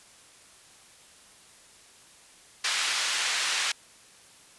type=band-pass noise; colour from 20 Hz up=pink; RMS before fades=-28 dBFS; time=2.64-3.72 s; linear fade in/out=5 ms; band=1700 to 6800 Hz; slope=12 dB/octave; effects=white hiss -54 dBFS RMS until 4.58 s + resampled to 24000 Hz